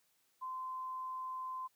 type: tone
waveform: sine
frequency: 1033 Hz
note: C6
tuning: 22 cents flat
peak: -39 dBFS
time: 0.41-1.68 s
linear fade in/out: 20 ms
effects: white hiss -75 dBFS RMS until 1.75 s + high-pass 80 Hz 12 dB/octave